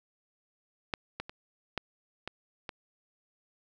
clicks, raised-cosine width 0.3 ms, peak -14 / -19 / -26 / -15 / -20 / -21 dBFS, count 6, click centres 0.938 / 1.2 / 1.295 / 1.777 / 2.276 / 2.692 s, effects none

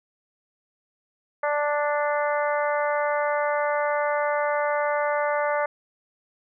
harmonic tone, 293.7 Hz, D4, in tune, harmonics 2 / 3 / 4 / 5 / 6 / 7, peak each -24 / -28 / -30 / -32 / -34 / -35 dBFS, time 1.43-5.66 s, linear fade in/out 5 ms, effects none

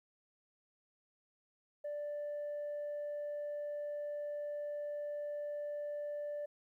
sine tone, 587.3 Hz, D5, in tune, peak -36 dBFS, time 1.84-6.46 s, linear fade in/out 10 ms, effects tanh soft clip ceiling -36 dBFS + 13-bit

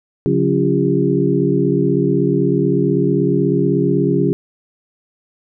sine tone cluster, 141.6 / 181.8 / 278.4 / 347.4 / 403.5 Hz, C#3 / F#3 / C#4 / F4 / G#4, +37 / -30 / +8 / -9 / -50 cents, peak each -19 dBFS, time 0.26-4.33 s, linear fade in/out 0 ms, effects none

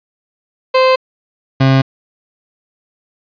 30% pulse tone pair in turn, 519 / 133.78 Hz, C5 / C3, -14 / +39 cents, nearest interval octave + major seventh, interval 2347 cents, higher first, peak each -5 dBFS, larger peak neither, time 0.74-0.96 / 1.6-1.82 s, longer neither, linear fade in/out 10 ms, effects resampled to 11025 Hz + 7-bit

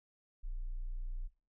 sine tone, 30.09 Hz, B0, 44 cents flat, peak -36 dBFS, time 0.43-1.28 s, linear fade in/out 20 ms, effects noise-tail reverb RT60 0.3 s tail -17 dB re dry + tanh soft clip ceiling -32 dBFS

